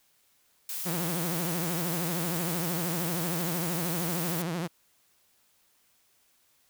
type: noise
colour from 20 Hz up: blue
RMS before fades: -35 dBFS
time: 0.69-4.42 s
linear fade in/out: 2 ms
type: tone with vibrato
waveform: sawtooth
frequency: 170.1 Hz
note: F3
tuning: 45 cents flat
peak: -26 dBFS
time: 0.85-4.68 s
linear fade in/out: 20 ms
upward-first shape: triangle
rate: 13 Hz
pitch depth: 160 cents each way
effects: white hiss -67 dBFS RMS until 6.69 s